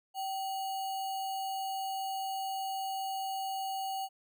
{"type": "tone with sample-and-hold", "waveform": "sine", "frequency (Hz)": 772, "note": "G5", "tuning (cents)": -27, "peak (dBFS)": -33, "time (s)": [0.14, 4.09], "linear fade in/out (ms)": 50, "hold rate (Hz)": 3675, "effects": []}